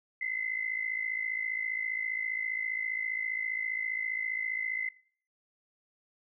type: tone pair together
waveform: sine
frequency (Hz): 2030 / 2085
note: B6 / C7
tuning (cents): +47 / -7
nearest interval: unison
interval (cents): 46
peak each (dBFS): -33 / -35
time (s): 0.21-4.89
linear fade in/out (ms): 5
effects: noise-tail reverb RT60 0.5 s tail -19 dB re dry